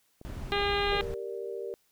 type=clicks; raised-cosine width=2 ms; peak=-33 dBFS; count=5; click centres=0.214 / 0.3 / 0.616 / 0.735 / 0.871 s
type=noise; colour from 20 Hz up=brown; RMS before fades=-38 dBFS; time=0.25-1.14 s; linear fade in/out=0 ms
type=harmonic tone; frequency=404.6 Hz; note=G#4; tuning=45 cents flat; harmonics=1 / 2 / 3 / 4 / 5 / 6 / 7 / 8 / 9 / 10; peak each=-30 / -33 / -35 / -36 / -37 / -38 / -38 / -39 / -40 / -40 dBFS; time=0.52-1.01 s; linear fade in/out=0 ms
type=chord; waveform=sine; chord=G minor; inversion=none; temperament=equal; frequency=392 / 466.2 / 587.3 Hz; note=G4 / Bb4 / D5; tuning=0 / 0 / 0 cents; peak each=-37 / -37 / -43 dBFS; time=0.92-1.74 s; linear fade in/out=0 ms
effects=white hiss -70 dBFS RMS until 1.91 s